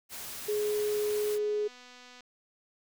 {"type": "noise", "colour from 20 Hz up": "white", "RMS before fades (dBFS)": -41, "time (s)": [0.09, 1.39], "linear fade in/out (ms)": 50}
{"type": "tone", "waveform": "sine", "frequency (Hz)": 419.9, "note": "G#4", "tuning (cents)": 19, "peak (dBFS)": -27, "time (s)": [0.48, 1.68], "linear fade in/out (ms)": 10}
{"type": "click train", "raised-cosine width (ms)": 0.2, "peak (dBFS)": -35, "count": 397, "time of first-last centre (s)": [0.61, 2.207], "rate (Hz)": 248}
{"effects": []}